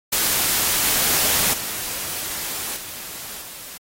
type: noise with level steps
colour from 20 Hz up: white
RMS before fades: -19 / -28 / -34 / -37 dBFS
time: 0.12-3.78 s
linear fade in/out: 10 ms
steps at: 1.53 / 2.76 / 3.41 s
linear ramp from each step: 5 ms
effects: AAC 48 kbps